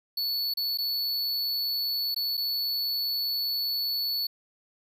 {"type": "tone with dropouts", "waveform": "square", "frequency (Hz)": 4435, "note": "C#8", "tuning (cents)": 0, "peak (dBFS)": -27, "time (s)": [0.17, 4.27], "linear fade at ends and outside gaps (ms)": 5, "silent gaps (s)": [[0.539, 0.571], [0.775, 0.784], [2.146, 2.162], [2.371, 2.375]], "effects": []}